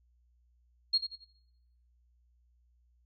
sine tone with echo, 4268 Hz, C8, 34 cents sharp, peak -23 dBFS, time 0.93-0.98 s, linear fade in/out 10 ms, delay 89 ms, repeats 3, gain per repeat -9 dB, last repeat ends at 1.247 s, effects noise-tail reverb RT60 0.9 s tail -22 dB re dry + added 60 Hz sine -65 dBFS peak until 3.05 s

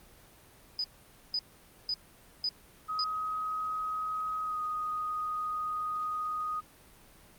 sine tone bursts, 4978 Hz, D#8, in tune, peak -28 dBFS, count 5, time 0.79-3.04 s, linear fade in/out 2 ms, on 50 ms, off 500 ms
sine tone with pitch glide, 1263 to 1243.5 Hz, D#6 to D#6, +26 to -1 cents, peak -31 dBFS, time 2.88-6.61 s, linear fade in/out 20 ms, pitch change -27 cents, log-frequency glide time 4.43-4.59 s
effects pink hiss -57 dBFS RMS until 7.38 s + Opus 32 kbps

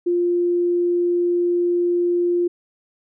sine tone, 350 Hz, F4, 4 cents sharp, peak -16 dBFS, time 0.06-2.48 s, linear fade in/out 10 ms, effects none

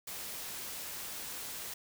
white noise, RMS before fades -42 dBFS, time 0.07-1.74 s, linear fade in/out 5 ms, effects none

